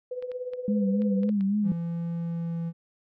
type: tone with tremolo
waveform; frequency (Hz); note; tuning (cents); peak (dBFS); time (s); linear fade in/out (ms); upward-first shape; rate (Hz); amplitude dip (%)
sine; 500; B4; +21; -28; 0.11-1.3; 5; triangle; 17; 75
type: clicks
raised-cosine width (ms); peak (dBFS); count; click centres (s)
0.3; -32; 7; 0.225 / 0.317 / 0.535 / 1.02 / 1.233 / 1.291 / 1.409
type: tone with vibrato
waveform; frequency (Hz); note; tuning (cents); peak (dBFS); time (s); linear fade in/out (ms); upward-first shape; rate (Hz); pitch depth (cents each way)
sine; 202.1; G#3; -47; -22; 0.68-1.72; 2; sine; 3.6; 73
type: tone with pitch glide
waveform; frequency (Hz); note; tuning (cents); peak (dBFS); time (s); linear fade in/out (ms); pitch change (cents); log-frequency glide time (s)
triangle; 169 to 167.35; E3 to E3; +43 to +26; -26; 1.63-2.73; 50; -17; 2.13-2.61
effects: none